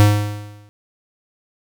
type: tone with exponential decay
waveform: square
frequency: 103.83 Hz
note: G#2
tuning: in tune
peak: -7 dBFS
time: 0-0.69 s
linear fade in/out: 0 ms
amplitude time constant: 150 ms
effects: none